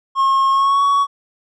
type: tone with pitch glide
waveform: triangle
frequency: 1080 to 1122 Hz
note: C#6 to C#6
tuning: -45 to +21 cents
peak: -10 dBFS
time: 0.15-1.07 s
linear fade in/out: 50 ms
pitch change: +66 cents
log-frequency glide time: 0.5-0.83 s
effects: resampled to 22050 Hz